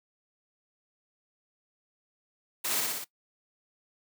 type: noise with echo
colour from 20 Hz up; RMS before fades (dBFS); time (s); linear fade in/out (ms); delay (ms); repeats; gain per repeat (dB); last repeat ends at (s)
white; -31; 2.64-2.81; 10; 59; 4; -2; 3.046
effects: noise-tail reverb RT60 0.1 s tail -20 dB re dry + high-pass 200 Hz 12 dB/octave